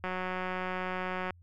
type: click train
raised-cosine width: 0.5 ms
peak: -20 dBFS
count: 234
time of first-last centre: 0.04-1.306 s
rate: 184 Hz
effects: added 87 Hz sine -54 dBFS peak until 1.42 s